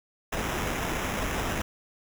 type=noise with sample-and-hold; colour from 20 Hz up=pink; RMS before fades=-30 dBFS; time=0.32-1.62 s; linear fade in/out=5 ms; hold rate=4410 Hz; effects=none